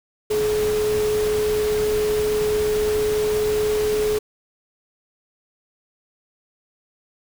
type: tone in noise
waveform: sine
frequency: 424.7 Hz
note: G#4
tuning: 39 cents sharp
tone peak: -18 dBFS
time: 0.3-4.19 s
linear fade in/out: 10 ms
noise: pink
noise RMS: -30 dBFS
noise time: 0.3-4.19 s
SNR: +9 dB
effects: none